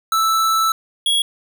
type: tone pair in turn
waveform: square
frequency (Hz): 1318.5 / 3326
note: E6 / G#7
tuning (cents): 0 / +2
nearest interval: octave + major third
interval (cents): 1602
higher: second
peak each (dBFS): -15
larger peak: neither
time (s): 0.12-0.72 / 1.06-1.22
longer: first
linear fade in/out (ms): 2
effects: none